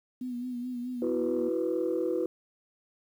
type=tone with vibrato; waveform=sine; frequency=246.9 Hz; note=B3; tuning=in tune; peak=-32 dBFS; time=0.21-1.49 s; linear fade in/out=5 ms; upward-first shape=sine; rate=4.7 Hz; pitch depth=46 cents each way
type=chord; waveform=sine; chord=E suspended second; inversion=none; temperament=equal; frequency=329.6 / 370 / 493.9 Hz; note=E4 / F#4 / B4; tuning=0 / 0 / 0 cents; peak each=-30 dBFS; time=1.02-2.26 s; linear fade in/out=2 ms
effects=tanh soft clip ceiling -20 dBFS + 10-bit